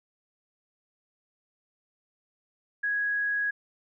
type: tone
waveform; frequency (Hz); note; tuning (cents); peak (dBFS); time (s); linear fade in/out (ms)
sine; 1661.2; G#6; 0; -25; 2.83-3.51; 10
effects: none